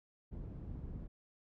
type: low-pass noise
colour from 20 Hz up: white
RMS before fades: -45 dBFS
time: 0.31-1.08 s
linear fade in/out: 20 ms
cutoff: 130 Hz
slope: 12 dB/octave
effects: none